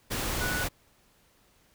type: tone in noise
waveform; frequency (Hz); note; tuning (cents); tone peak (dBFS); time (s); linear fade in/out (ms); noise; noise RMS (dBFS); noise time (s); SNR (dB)
sine; 1476; F#6; -5; -31; 0.4-0.65; 20; pink; -31; 0.1-0.69; -3
effects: pink hiss -64 dBFS RMS until 1.74 s